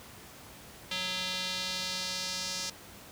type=tone with band-pass filter sweep; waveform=square; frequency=184.6 Hz; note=F#3; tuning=4 cents flat; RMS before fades=-35 dBFS; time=0.91-2.7 s; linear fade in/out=5 ms; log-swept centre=3500 to 5400 Hz; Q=2.3; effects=pink hiss -50 dBFS RMS until 3.11 s + high-pass 60 Hz 12 dB/octave